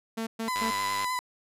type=tone bursts; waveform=sawtooth; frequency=224.9 Hz; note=A3; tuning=38 cents sharp; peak=-26 dBFS; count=3; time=0.17-0.71 s; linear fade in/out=10 ms; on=100 ms; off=120 ms
type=tone with vibrato; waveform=35% pulse; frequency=1006 Hz; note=B5; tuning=32 cents sharp; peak=-26 dBFS; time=0.48-1.19 s; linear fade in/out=0 ms; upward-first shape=sine; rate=9.7 Hz; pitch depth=21 cents each way
type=click train; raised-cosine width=0.2 ms; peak=-17 dBFS; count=49; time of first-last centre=0.56-1.044 s; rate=99.1 Hz
effects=resampled to 32000 Hz